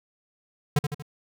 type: tone with echo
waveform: square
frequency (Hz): 146.83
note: D3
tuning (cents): 0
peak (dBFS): -18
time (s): 0.76-0.79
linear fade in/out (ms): 5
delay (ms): 78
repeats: 3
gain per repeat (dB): -6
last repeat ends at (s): 1.024
effects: none